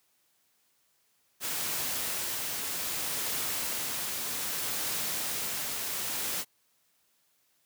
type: noise with tremolo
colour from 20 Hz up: white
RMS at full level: -32 dBFS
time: 1.4-6.45 s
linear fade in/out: 50 ms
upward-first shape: triangle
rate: 0.63 Hz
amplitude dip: 25%
effects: white hiss -71 dBFS RMS until 7.65 s + high-pass 80 Hz 12 dB/octave